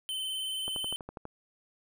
square tone with vibrato, 3066 Hz, G7, 39 cents flat, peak -33 dBFS, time 0.09-0.96 s, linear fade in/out 0 ms, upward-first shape sine, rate 19 Hz, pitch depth 21 cents each way
click train, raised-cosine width 1 ms, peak -26 dBFS, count 8, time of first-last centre 0.68-1.254 s, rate 12.2 Hz
effects none

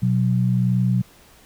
sine tone pair together, 123.53 / 185 Hz, B2 / F#3, +1 / 0 cents, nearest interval perfect fifth, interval 699 cents, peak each -18 / -20 dBFS, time 0.02-1.02 s, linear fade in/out 10 ms, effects pink hiss -51 dBFS RMS until 1.45 s

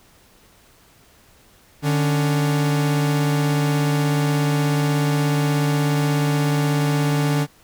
45% pulse tone pair together, 148.2 / 279.8 Hz, D3 / C#4, +16 / +16 cents, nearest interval major seventh, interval 1100 cents, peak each -18 / -24 dBFS, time 1.82-7.47 s, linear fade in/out 50 ms, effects pink hiss -53 dBFS RMS until 7.63 s

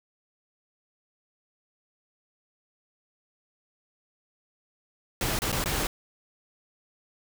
pink noise with dropouts, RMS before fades -28 dBFS, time 5.21-5.87 s, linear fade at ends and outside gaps 2 ms, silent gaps 5.39-5.419 / 5.518-5.526 / 5.641-5.658 s, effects none

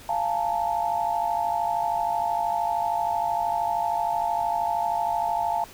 sine tone cluster, 694 / 847 / 900 Hz, F5 / G#5 / A5, -11 / +34 / +39 cents, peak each -27 dBFS, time 0.09-5.64 s, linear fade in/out 2 ms, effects pink hiss -46 dBFS RMS until 5.73 s

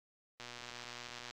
click train, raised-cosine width 0.2 ms, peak -29 dBFS, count 111, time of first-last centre 0.4-1.309 s, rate 121 Hz, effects AAC 64 kbps

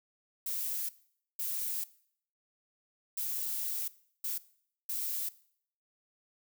violet noise bursts at uneven times, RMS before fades -35 dBFS, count 5, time 0.46-0.89 / 1.39-1.84 / 3.17-3.88 / 4.24-4.38 / 4.89-5.29 s, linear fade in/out 5 ms, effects noise-tail reverb RT60 0.6 s tail -19 dB re dry

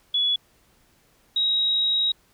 sine tone pair in turn, 3396 / 3812 Hz, G#7 / A#7, +38 / +38 cents, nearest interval major second, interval 200 cents, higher second, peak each -19 / -19 dBFS, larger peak neither, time 0.14-0.36 / 1.36-2.12 s, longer second, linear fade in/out 5 ms, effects pink hiss -61 dBFS RMS until 2.33 s

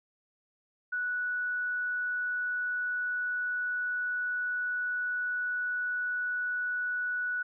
sine tone, 1475 Hz, F#6, 6 cents flat, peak -29 dBFS, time 0.92-7.43 s, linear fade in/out 10 ms, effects none

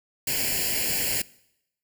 white noise with comb filter, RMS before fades -26 dBFS, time 0.27-1.22 s, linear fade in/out 5 ms, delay 0.41 ms, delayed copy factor +0.95, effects noise-tail reverb RT60 0.8 s tail -22 dB re dry

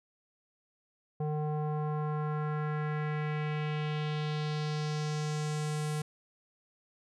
square tone with low-pass filter sweep, 151.5 Hz, D#3, 46 cents flat, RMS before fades -33 dBFS, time 1.2-6.02 s, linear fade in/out 5 ms, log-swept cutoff 670 to 10000 Hz, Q 2, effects none

